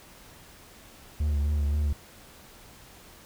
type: tone with vibrato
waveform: triangle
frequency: 73.42 Hz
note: D2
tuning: in tune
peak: -21 dBFS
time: 1.2-1.93 s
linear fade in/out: 5 ms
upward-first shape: triangle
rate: 3.8 Hz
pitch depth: 55 cents each way
effects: pink hiss -51 dBFS RMS until 3.25 s